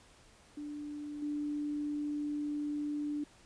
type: tone with level steps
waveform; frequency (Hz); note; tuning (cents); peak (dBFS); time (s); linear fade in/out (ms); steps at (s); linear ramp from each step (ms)
sine; 294.6; D4; +6; -39 / -33; 0.57-3.24; 5; 1.22; 5
effects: pink hiss -61 dBFS RMS until 3.45 s + resampled to 22050 Hz